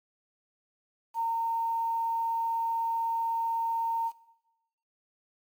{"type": "tone with quantisation", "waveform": "sine", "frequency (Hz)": 916, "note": "A#5", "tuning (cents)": -31, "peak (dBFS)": -26, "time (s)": [1.14, 4.12], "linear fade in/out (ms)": 50, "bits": 9, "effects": ["noise-tail reverb RT60 0.9 s tail -17 dB re dry", "MP3 96 kbps"]}